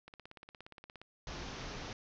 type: click train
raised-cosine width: 0.3 ms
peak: -34 dBFS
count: 17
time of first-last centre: 0.08-1.016 s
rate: 17.1 Hz
type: low-pass noise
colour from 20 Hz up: pink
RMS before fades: -44 dBFS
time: 1.27-1.93 s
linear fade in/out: 2 ms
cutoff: 6400 Hz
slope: 96 dB/octave
effects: none